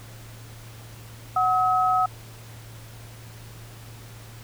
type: tone pair together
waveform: sine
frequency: 741 / 1279.2 Hz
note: F#5 / D#6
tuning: +2 / +48 cents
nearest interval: major sixth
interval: 946 cents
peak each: -21 dBFS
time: 1.36-2.06 s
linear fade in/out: 5 ms
effects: added 113 Hz sine -42 dBFS peak until 4.43 s + pink hiss -47 dBFS RMS until 4.43 s